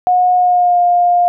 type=tone with pitch glide; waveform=sine; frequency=725 to 706 Hz; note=F#5 to F5; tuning=-35 to +19 cents; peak=-8 dBFS; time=0.07-1.28 s; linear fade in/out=0 ms; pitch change=-46 cents; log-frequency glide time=0.35-0.8 s; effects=none